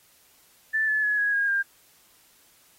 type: tone with pitch steps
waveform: sine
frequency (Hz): 1760 / 1726.8 / 1694.2 / 1662.2 / 1630.8 / 1600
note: A6 / A6 / G#6 / G#6 / G#6 / G6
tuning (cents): 0 / -33 / +34 / +1 / -32 / +35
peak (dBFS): -21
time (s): 0.73-1.63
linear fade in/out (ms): 20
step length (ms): 150
effects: white hiss -59 dBFS RMS until 2.78 s + AAC 48 kbps